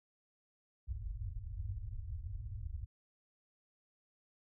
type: low-pass noise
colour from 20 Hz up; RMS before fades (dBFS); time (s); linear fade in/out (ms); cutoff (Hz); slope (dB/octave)
white; -42; 0.87-2.86; 20; 110; 96
effects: none